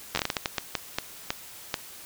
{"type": "slowing click train", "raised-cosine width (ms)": 0.2, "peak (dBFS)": -8, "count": 14, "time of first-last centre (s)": [0.15, 1.742], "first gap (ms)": 10, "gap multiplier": 1.37, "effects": ["white hiss -45 dBFS RMS until 2.05 s"]}